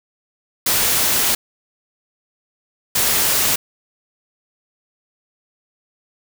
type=noise bursts at uneven times; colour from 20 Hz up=white; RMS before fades=-17 dBFS; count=2; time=0.66-1.35 / 2.95-3.56 s; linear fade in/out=5 ms; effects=none